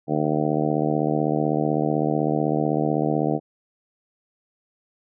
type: harmonic tone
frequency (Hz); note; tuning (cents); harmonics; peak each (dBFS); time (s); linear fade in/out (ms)
75.9; D#2; -42; 2 / 3 / 4 / 5 / 6 / 7 / 8 / 9 / 10; -26 / -28 / -25 / -30 / -28 / -31 / -33 / -29 / -31; 0.07-3.4; 50
effects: none